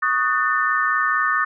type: chord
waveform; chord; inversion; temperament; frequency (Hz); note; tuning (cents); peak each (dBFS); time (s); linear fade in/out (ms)
sine; D# half-diminished seventh; third; just; 1120.1 / 1244.5 / 1493.4 / 1792.1; C#6 / D#6 / F#6 / A6; +18 / 0 / +16 / +31; -25 / -21 / -25 / -21; 0.02-1.45; 10
effects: none